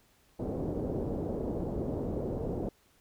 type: low-pass noise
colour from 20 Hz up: white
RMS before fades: -34 dBFS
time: 0.39-2.69 s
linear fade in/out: 5 ms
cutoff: 520 Hz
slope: 24 dB/octave
effects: pink hiss -66 dBFS RMS until 3 s